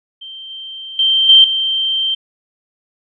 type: tone with level steps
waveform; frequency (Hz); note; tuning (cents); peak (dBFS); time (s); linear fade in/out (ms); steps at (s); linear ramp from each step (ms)
sine; 3136; G7; 0; -29 / -27 / -10 / -3 / -14; 0.21-2.15; 10; 0.5 / 0.99 / 1.29 / 1.44; 2
effects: none